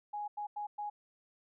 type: tone bursts at uneven times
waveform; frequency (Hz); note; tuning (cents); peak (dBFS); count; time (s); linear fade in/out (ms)
sine; 831; G#5; +1; -36; 4; 0.13-0.28 / 0.37-0.47 / 0.56-0.67 / 0.78-0.9; 10
effects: none